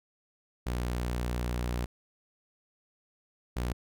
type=tone pair in turn; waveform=sawtooth; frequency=60.5 / 60.5 Hz; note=B1 / B1; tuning=-35 / -35 cents; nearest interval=unison; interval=0 cents; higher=neither; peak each=-26 dBFS; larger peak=neither; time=0.66-1.86 / 3.56-3.73 s; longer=first; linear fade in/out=10 ms; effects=none